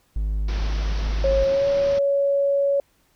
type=tone; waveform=triangle; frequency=51.91 Hz; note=G#1; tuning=in tune; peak=-19 dBFS; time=0.16-1.44 s; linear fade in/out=0 ms
type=low-pass noise; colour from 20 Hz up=pink; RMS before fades=-35 dBFS; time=0.48-1.99 s; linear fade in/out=5 ms; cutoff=5900 Hz; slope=96 dB/octave
type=tone with pitch glide; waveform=sine; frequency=544 to 559.9 Hz; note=C#5 to C#5; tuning=-33 to +17 cents; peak=-17 dBFS; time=1.24-2.8 s; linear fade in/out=2 ms; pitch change=+50 cents; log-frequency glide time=1.48-1.67 s
effects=pink hiss -63 dBFS RMS until 3.15 s